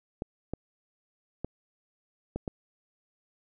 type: clicks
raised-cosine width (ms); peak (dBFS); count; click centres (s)
2; -19; 5; 0.221 / 0.536 / 1.446 / 2.36 / 2.478
effects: none